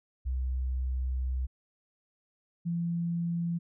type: tone pair in turn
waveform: sine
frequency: 64 / 170.17 Hz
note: C2 / F3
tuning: -38 / -45 cents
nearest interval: octave + perfect fourth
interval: 1693 cents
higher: second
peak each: -28 dBFS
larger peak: neither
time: 0.25-1.47 / 2.65-3.59 s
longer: first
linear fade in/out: 20 ms
effects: none